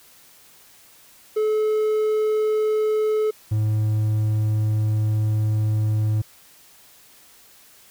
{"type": "tone pair in turn", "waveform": "triangle", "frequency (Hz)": [430.5, 107.62], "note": ["A4", "A2"], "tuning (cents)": [-38, -38], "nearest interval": "2 octaves", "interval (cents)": 2400, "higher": "first", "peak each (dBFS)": -16, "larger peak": "neither", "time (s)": [[1.36, 3.31], [3.51, 6.22]], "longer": "second", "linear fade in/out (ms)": 10, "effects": ["white hiss -51 dBFS RMS until 7.9 s"]}